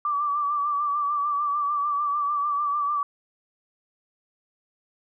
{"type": "tone with vibrato", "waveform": "sine", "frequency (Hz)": 1165, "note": "D6", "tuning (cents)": -14, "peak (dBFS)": -22, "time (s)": [0.05, 3.03], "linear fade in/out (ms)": 2, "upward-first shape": "sine", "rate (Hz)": 6.7, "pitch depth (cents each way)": 45, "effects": []}